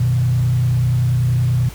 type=tone with frequency modulation; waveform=sine; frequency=123 Hz; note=B2; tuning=7 cents flat; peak=-13 dBFS; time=0-1.69 s; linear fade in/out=5 ms; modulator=30.3 Hz; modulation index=0.62; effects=added 60 Hz sine -34 dBFS peak until 1.74 s + pink hiss -38 dBFS RMS until 1.74 s